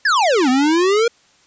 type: exponential two-way sweep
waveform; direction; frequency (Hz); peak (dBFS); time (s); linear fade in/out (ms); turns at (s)
square; down then up; 1797 to 247.9 to 478.8; -13; 0.05-1.08; 5; 0.49
effects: white hiss -54 dBFS RMS until 1.46 s + resampled to 16000 Hz